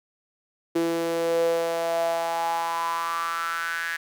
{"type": "tone with high-pass filter sweep", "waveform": "sawtooth", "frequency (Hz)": 167, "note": "E3", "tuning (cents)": 23, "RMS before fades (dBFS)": -26, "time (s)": [0.75, 3.97], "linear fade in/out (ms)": 10, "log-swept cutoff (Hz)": [360, 1700], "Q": 7.2, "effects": []}